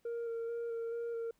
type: tone with vibrato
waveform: sine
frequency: 464 Hz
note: A#4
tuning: 8 cents flat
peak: -33 dBFS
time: 0.05-1.31 s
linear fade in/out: 5 ms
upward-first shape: square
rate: 2.3 Hz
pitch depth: 14 cents each way
effects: tanh soft clip ceiling -35 dBFS + pink hiss -75 dBFS RMS until 1.39 s